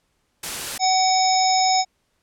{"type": "noise", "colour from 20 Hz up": "white", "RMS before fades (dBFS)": -28, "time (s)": [0.43, 0.78], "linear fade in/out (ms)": 5}
{"type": "harmonic tone", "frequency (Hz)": 752, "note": "F#5", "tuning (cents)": 28, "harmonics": [1, 3, 5, 7, 9], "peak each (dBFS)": [-17, -29, -30, -22, -26], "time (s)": [0.79, 1.85], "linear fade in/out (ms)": 50}
{"effects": ["pink hiss -69 dBFS RMS until 2.22 s", "low-pass 11000 Hz 12 dB/octave"]}